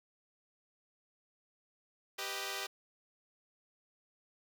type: chord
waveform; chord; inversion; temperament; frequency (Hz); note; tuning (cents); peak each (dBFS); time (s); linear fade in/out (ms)
5% pulse; G augmented; none; equal; 392 / 493.9 / 622.3; G4 / B4 / D#5; 0 / 0 / 0; -29 / -32 / -32; 2.18-2.67; 10
effects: none